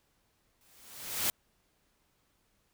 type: noise with exponential growth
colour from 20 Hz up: white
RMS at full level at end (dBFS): -28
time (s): 0.61-1.3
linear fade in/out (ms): 0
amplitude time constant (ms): 150
effects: pink hiss -73 dBFS RMS until 2.73 s